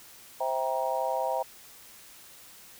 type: chord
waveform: sine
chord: C dominant seventh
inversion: none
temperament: just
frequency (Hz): 523.3 / 654.1 / 784.9 / 941.9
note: C5 / E5 / G5 / Bb5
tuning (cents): 0 / -14 / +2 / +18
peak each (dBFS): -32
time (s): 0.4-1.43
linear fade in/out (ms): 10
effects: white hiss -51 dBFS RMS until 2.79 s